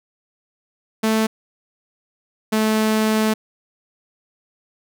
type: tone pair in turn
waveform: sawtooth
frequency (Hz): 220 / 217.5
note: A3 / A3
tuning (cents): 0 / -20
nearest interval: unison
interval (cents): 20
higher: first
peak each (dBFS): -12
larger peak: neither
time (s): 1.03-1.27 / 2.52-3.34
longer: second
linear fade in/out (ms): 10
effects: none